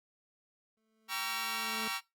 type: tone with exponential growth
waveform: 25% pulse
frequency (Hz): 220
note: A3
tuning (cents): 0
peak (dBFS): -35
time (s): 0.77-1.88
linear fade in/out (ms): 2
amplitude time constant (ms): 240
type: chord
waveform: 15% pulse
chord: G diminished seventh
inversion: none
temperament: just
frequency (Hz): 784 / 940.8 / 1128.9 / 1354.7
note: G5 / Bb5 / Db6 / Fb6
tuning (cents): 0 / +16 / +31 / +47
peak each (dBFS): -37 / -34 / -33 / -32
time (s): 1.08-2.01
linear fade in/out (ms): 50
effects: noise-tail reverb RT60 0.2 s tail -19 dB re dry + Opus 48 kbps